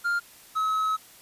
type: tone pair in turn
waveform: triangle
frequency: 1400 / 1284.5 Hz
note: F6 / E6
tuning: +4 / -45 cents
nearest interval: minor second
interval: 149 cents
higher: first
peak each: -21 dBFS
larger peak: neither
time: 0.04-0.2 / 0.55-0.97 s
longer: second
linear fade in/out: 20 ms
effects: white hiss -51 dBFS RMS until 1.21 s + resampled to 32000 Hz